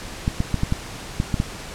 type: clicks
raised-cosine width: 5 ms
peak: -7 dBFS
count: 8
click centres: 0.279 / 0.404 / 0.543 / 0.634 / 0.724 / 1.201 / 1.342 / 1.401 s
effects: pink hiss -35 dBFS RMS until 1.74 s + low-pass 9000 Hz 12 dB/octave